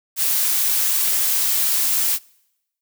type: noise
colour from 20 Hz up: blue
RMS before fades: -19 dBFS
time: 0.16-2.19 s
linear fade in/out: 50 ms
effects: noise-tail reverb RT60 0.9 s tail -26 dB re dry